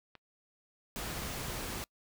click, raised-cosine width 0.3 ms, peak -34 dBFS, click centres 0.153 s
pink noise, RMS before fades -39 dBFS, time 0.96-1.84 s, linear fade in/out 0 ms
effects noise-tail reverb RT60 0.1 s tail -26 dB re dry

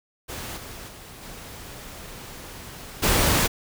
pink noise with level steps, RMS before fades -34 / -39 / -43 / -40 / -20 dBFS, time 0.28-3.48 s, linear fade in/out 20 ms, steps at 0.56 / 0.87 / 1.21 / 3.02 s, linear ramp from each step 20 ms, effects none

